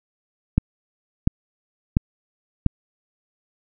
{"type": "click train", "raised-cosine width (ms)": 5, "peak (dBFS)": -3, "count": 4, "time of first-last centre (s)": [0.58, 2.663], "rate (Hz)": 1.44, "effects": []}